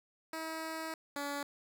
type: tone pair in turn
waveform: 10% pulse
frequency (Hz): 321 / 285.1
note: E4 / C#4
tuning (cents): -46 / +49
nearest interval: major second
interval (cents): 205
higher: first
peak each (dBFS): -30 / -28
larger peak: second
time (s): 0.33-0.94 / 1.16-1.43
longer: first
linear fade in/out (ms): 2
effects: none